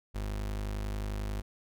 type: tone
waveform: 35% pulse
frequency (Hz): 51.2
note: G#1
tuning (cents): -24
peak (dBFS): -31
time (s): 0.14-1.42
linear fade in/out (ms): 20
effects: none